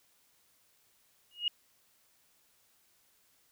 sine tone with exponential growth, 2874 Hz, F7, 49 cents sharp, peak -24 dBFS, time 1.31-1.48 s, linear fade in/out 2 ms, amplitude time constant 35 ms, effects white hiss -69 dBFS RMS until 3.51 s

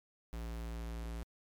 square tone, 57.1 Hz, A#1, 35 cents flat, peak -40 dBFS, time 0.33-1.23 s, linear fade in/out 0 ms, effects MP3 96 kbps

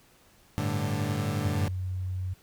30% pulse chord, G suspended second, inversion none, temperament equal with one note detuned, 98.68 / 110 / 146.83 Hz, G2 / A2 / D3, +12 / 0 / 0 cents, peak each -29 dBFS, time 0.58-1.68 s, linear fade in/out 0 ms
sine tone, 92.5 Hz, F#2, in tune, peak -29 dBFS, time 1.45-2.34 s, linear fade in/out 10 ms
effects pink hiss -60 dBFS RMS until 2.42 s

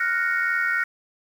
sine chord, Gb major seventh, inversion third, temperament equal, 1396.9 / 1480 / 1864.7 / 2217 Hz, F6 / Gb6 / Bb6 / Db7, 0 / 0 / 0 / 0 cents, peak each -25 / -25 / -24 / -30 dBFS, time 0-0.84 s, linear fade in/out 5 ms, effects tanh soft clip ceiling -12 dBFS + 8-bit

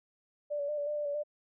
sine tone with pitch steps, 588 / 571 / 597 / 578 / 596 / 591 / 574 / 594 Hz, D5 / D5 / D5 / D5 / D5 / D5 / D5 / D5, +2 / -49 / +28 / -28 / +25 / +11 / -40 / +20 cents, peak -31 dBFS, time 0.5-1.236 s, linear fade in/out 20 ms, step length 92 ms, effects none

